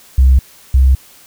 sine tone pair in turn, 65.41 / 65.83 Hz, C2 / C2, 0 / +11 cents, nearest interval unison, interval 11 cents, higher second, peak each -3 / -4 dBFS, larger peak first, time 0.18-0.39 / 0.74-0.95 s, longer neither, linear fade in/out 5 ms, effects tanh soft clip ceiling -2 dBFS + white hiss -43 dBFS RMS until 1.26 s

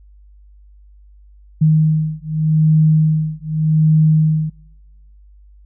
sine beating tone pair, 155.7 / 156.54 Hz, D#3 / D#3, +2 / +11 cents, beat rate 0.84 Hz, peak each -14 dBFS, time 1.61-4.5 s, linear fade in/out 10 ms, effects noise-tail reverb RT60 1.0 s tail -24 dB re dry + added 50 Hz sine -42 dBFS peak until 5.65 s

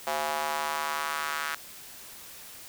square tone with high-pass filter sweep, 75.6 Hz, D#2, 49 cents flat, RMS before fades -31 dBFS, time 0.07-1.55 s, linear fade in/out 0 ms, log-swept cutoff 710 to 1400 Hz, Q 2.3, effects white hiss -46 dBFS RMS until 2.68 s

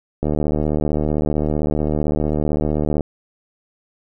click train, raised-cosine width 2 ms, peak -7 dBFS, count 211, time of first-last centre 0.23-3.008 s, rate 75.6 Hz, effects none

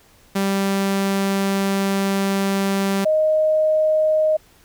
sawtooth / sine tone pair in turn, 196 / 622.3 Hz, G3 / D#5, 0 / 0 cents, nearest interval octave + minor sixth, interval 2000 cents, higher second, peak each -14 dBFS, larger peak neither, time 0.35-3.05 / 3.05-4.37 s, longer first, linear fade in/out 10 ms, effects pink hiss -53 dBFS RMS until 4.64 s

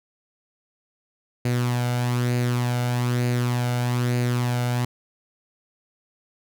sawtooth tone with flanger, 122.4 Hz, B2, 15 cents flat, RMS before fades -23 dBFS, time 1.45-4.85 s, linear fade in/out 5 ms, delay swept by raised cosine 0.44 to 1.4 ms, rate 1.1 Hz, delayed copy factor +0.5, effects none

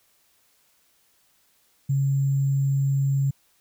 sine tone with sample-and-hold, 137.8 Hz, C#3, 10 cents flat, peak -19 dBFS, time 1.89-3.31 s, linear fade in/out 10 ms, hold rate 7350 Hz, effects white hiss -64 dBFS RMS until 3.6 s

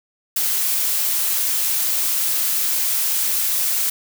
blue noise, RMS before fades -20 dBFS, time 0.36-3.9 s, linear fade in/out 5 ms, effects none

